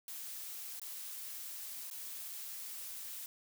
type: noise with dropouts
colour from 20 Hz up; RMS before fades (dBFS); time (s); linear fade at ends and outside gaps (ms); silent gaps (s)
blue; -45; 0.08-3.26; 1; 0.797-0.816 / 1.901-1.911
effects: none